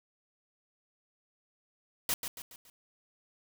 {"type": "noise with echo", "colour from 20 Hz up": "white", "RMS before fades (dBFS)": -30, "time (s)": [2.09, 2.14], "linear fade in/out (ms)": 2, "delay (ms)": 140, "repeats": 4, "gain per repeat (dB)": -7, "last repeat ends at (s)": 2.7, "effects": []}